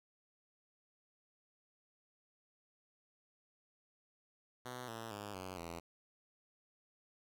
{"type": "tone with pitch steps", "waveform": "5% pulse", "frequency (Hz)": [125, 113.31, 102.71, 93.1, 84.4], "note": ["B2", "A#2", "G#2", "F#2", "E2"], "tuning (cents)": [21, -49, -19, 11, 41], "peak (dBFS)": -33, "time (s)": [4.65, 5.8], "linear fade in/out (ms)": 10, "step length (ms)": 230, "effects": []}